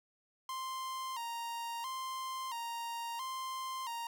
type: tone with vibrato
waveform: 45% pulse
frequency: 987.8 Hz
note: B5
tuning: in tune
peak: -38 dBFS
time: 0.49-4.07 s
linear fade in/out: 2 ms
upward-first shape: square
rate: 0.74 Hz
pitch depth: 100 cents each way
effects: 13-bit